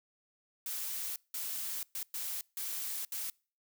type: noise bursts at uneven times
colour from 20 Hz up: blue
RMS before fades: -38 dBFS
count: 6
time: 0.66-1.16 / 1.34-1.83 / 1.95-2.03 / 2.14-2.41 / 2.57-3.05 / 3.12-3.3 s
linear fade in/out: 2 ms
effects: noise-tail reverb RT60 0.4 s tail -26 dB re dry